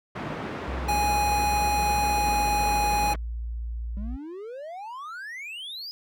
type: band-pass noise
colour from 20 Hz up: pink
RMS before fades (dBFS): -34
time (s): 0.15-3.16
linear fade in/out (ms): 10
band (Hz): 130 to 1800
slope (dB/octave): 12
type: tone with pitch glide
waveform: sine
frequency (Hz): 65.41 to 57.6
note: C2 to A#1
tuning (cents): 0 to -20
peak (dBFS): -29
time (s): 0.67-4.17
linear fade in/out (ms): 20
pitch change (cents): -220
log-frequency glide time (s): 2.08-2.39
type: tone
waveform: square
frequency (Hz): 830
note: G#5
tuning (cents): -1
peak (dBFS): -23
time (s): 0.88-3.14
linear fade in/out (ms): 10
type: exponential sweep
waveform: triangle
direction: up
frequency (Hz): 194.7 to 5080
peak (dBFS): -33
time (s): 3.97-5.91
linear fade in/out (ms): 0
effects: none